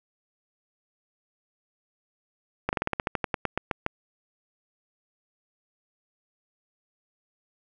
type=slowing click train; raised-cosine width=0.5 ms; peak=-10 dBFS; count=15; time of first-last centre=2.69-3.864 s; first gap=39 ms; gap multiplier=1.11; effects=none